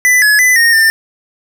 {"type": "tone with pitch steps", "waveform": "square", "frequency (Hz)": [1994, 1697, 2004, 1851, 1795], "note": ["B6", "G#6", "B6", "A#6", "A6"], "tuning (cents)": [16, 37, 25, -13, 34], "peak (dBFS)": -7, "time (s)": [0.05, 0.9], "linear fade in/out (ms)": 0, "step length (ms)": 170, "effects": []}